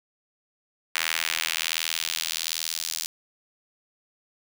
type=tone with high-pass filter sweep; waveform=sawtooth; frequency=81.3 Hz; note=E2; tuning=23 cents flat; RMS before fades=-29 dBFS; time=0.95-3.06 s; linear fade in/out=0 ms; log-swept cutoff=2000 to 5100 Hz; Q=1.3; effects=none